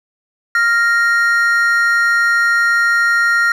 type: tone pair together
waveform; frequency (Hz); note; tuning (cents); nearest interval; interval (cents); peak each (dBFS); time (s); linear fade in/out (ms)
triangle; 1396.9 / 1864.7; F6 / A#6; 0 / 0; perfect fourth; 500; -11 / -13; 0.55-3.52; 2
effects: none